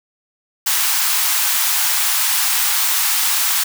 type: high-pass noise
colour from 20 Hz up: white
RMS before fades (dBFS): -17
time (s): 0.66-3.64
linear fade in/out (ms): 10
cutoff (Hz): 770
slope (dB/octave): 48
effects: none